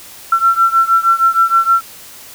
sine beating tone pair, 1348 / 1354.4 Hz, E6 / E6, +38 / +46 cents, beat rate 6.4 Hz, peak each -11 / -13 dBFS, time 0.32-1.81 s, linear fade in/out 5 ms, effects white hiss -36 dBFS RMS until 2.34 s

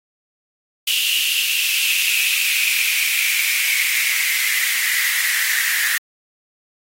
white noise with high-pass filter sweep, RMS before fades -19 dBFS, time 0.87-5.98 s, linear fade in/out 5 ms, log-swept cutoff 2900 to 1800 Hz, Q 8.7, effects AAC 48 kbps

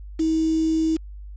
sine tone with quantisation, 320 Hz, D#4, 49 cents sharp, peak -18 dBFS, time 0.19-0.97 s, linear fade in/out 10 ms, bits 6, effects added 50 Hz sine -35 dBFS peak until 1.36 s + resampled to 16000 Hz

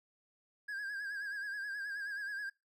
triangle tone with vibrato, 1633 Hz, G#6, 30 cents flat, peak -36 dBFS, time 0.68-2.5 s, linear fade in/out 10 ms, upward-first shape sine, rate 9.4 Hz, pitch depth 65 cents each way, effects noise-tail reverb RT60 0.2 s tail -22 dB re dry

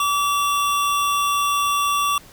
square tone pair together, 1151 / 2736 Hz, D6 / F7, -35 / -36 cents, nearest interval octave + minor third, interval 1499 cents, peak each -19 / -28 dBFS, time 0-2.18 s, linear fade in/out 2 ms, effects pink hiss -46 dBFS RMS until 2.32 s

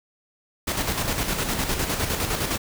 pink noise with tremolo, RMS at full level -24 dBFS, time 0.67-2.58 s, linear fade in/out 10 ms, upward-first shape square, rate 9.8 Hz, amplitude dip 45%, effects none

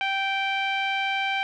sawtooth tone with low-pass filter, 781 Hz, G5, 7 cents flat, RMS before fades -26 dBFS, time 0.01-1.43 s, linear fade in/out 0 ms, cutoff 2700 Hz, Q 4.7, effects none

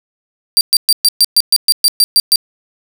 sawtooth tone bursts, 4699 Hz, D8, in tune, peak -3 dBFS, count 12, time 0.57-2.358 s, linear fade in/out 0 ms, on 39 ms, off 120 ms, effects none

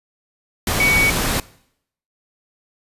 sine tone in noise, 2250 Hz, C#7, 25 cents sharp, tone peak -14 dBFS, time 0.8-1.1 s, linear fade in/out 2 ms, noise pink, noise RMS -20 dBFS, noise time 0.67-1.4 s, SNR +3 dB, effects noise-tail reverb RT60 0.7 s tail -21 dB re dry + resampled to 32000 Hz

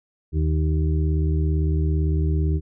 harmonic tone, 77.78 Hz, D#2, in tune, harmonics 1 / 2 / 4 / 5, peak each -19 / -25 / -31 / -33 dBFS, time 0.32-2.61 s, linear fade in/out 50 ms, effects none

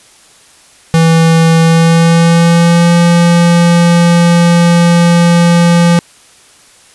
square tone with pitch glide, 164 to 171.56 Hz, E3 to F3, -9 to -31 cents, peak -5 dBFS, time 0.94-5.99 s, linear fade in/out 0 ms, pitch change +78 cents, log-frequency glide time 1.61-2.93 s, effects white hiss -42 dBFS RMS until 6.94 s + resampled to 24000 Hz

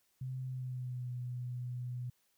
sine tone with pitch glide, 129.5 to 123.72 Hz, C3 to B2, -17 to +3 cents, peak -37 dBFS, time 0.21-2.1 s, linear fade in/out 5 ms, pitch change -80 cents, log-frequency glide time 0.42-1.1 s, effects white hiss -75 dBFS RMS until 2.37 s

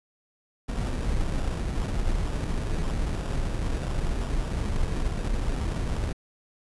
brown noise with sample-and-hold, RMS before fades -27 dBFS, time 0.68-6.13 s, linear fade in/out 10 ms, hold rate 2100 Hz, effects resampled to 24000 Hz

